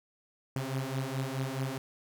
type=beating tone pair; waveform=sawtooth; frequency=130.81 / 135.51 Hz; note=C3 / C#3; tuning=0 / -39 cents; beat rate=4.7 Hz; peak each=-31 dBFS; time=0.56-1.78 s; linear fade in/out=2 ms; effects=none